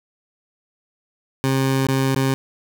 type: tone with dropouts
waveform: 20% pulse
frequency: 133.9 Hz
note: C3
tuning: 40 cents sharp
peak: -12 dBFS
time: 1.44-2.34 s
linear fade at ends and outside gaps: 0 ms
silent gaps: 1.868-1.886 / 2.148-2.161 s
effects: none